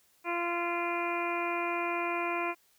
harmonic tone, 344.7 Hz, F4, 23 cents flat, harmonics 1 / 2 / 3 / 4 / 5 / 6 / 7 / 8, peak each -35 / -36 / -35 / -40 / -46 / -42 / -36 / -49 dBFS, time 0.24-2.55 s, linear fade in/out 50 ms, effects white hiss -67 dBFS RMS until 2.78 s

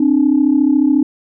sine tone pair together, 265.1 / 299.2 Hz, C4 / D4, +23 / +32 cents, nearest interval major second, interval 209 cents, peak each -12 / -11 dBFS, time 0-1.03 s, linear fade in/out 5 ms, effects tanh soft clip ceiling -3 dBFS

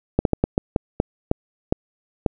slowing click train, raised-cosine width 2 ms, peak -3 dBFS, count 10, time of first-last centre 0.19-2.262 s, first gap 62 ms, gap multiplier 1.31, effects none

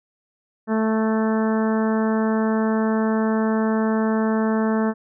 harmonic tone, 220 Hz, A3, in tune, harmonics 1 / 2 / 3 / 4 / 5 / 6 / 7 / 8, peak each -19 / -25 / -29 / -31 / -33 / -35 / -36 / -37 dBFS, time 0.67-4.94 s, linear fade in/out 50 ms, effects none

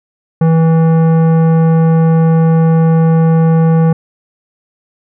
triangle tone with tanh clipping, 162.8 Hz, E3, 21 cents flat, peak -8 dBFS, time 0.41-3.93 s, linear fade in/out 5 ms, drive 18 dB, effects none

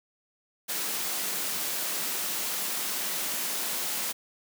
white high-pass noise, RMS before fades -31 dBFS, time 0.68-4.13 s, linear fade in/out 20 ms, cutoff 160 Hz, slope 48 dB/octave, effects none

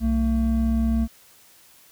triangle tone pair together, 63.2 / 225 Hz, B1 / A3, +41 / +39 cents, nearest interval octave + minor seventh, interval 2198 cents, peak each -20 / -19 dBFS, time 0-1.08 s, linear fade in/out 50 ms, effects white hiss -53 dBFS RMS until 1.91 s

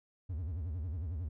triangle tone with vibrato, 82.6 Hz, E2, 4 cents sharp, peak -33 dBFS, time 0.29-1.29 s, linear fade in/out 10 ms, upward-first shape sine, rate 11 Hz, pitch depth 240 cents each way, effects none

